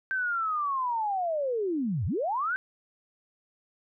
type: linear two-way sweep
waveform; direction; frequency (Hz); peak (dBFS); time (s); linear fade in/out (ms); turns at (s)
sine; down then up; 1568 to 77.7 to 1568; -26; 0.11-2.56; 0; 2.06
effects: none